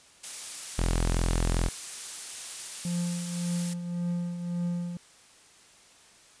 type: noise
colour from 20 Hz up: blue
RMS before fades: -35 dBFS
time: 0.23-3.74 s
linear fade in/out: 10 ms
type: tone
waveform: sawtooth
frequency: 42.51 Hz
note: F1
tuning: 46 cents flat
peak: -20 dBFS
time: 0.78-1.69 s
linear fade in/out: 10 ms
type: tone with tremolo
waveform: triangle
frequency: 174.3 Hz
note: F3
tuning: 3 cents flat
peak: -24 dBFS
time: 2.85-4.97 s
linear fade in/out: 2 ms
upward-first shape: triangle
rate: 1.8 Hz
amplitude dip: 60%
effects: white hiss -56 dBFS RMS until 6.4 s + resampled to 22050 Hz